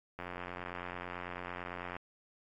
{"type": "click train", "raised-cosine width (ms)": 0.5, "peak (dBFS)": -26, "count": 159, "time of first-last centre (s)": [0.19, 1.965], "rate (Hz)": 89, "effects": ["AAC 64 kbps"]}